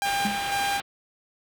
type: tone with tremolo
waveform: sawtooth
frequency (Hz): 799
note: G5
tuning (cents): +33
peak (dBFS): -20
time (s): 0.02-0.8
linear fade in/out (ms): 0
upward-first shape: square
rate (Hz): 2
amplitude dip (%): 35
type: low-pass noise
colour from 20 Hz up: white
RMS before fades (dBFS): -35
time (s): 0.04-0.82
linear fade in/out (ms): 20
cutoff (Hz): 3800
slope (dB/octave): 48
type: tone with exponential decay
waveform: sine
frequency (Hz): 206.9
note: G#3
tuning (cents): -6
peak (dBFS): -22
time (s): 0.25-0.48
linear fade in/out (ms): 2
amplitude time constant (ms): 50
effects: none